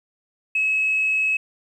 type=tone; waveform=sine; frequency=2574 Hz; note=E7; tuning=42 cents flat; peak=-17 dBFS; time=0.55-1.37 s; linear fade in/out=5 ms; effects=tanh soft clip ceiling -13 dBFS + 9-bit